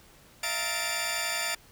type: tone cluster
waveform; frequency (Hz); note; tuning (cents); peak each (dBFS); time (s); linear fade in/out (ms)
15% pulse; 640 / 696 / 924 / 1761 / 2338; D#5 / F5 / A#5 / A6 / D7; +49 / -6 / -16 / +1 / -8; -32 / -31 / -32 / -28 / -25; 0.43-1.55; 5
effects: pink hiss -56 dBFS RMS until 1.71 s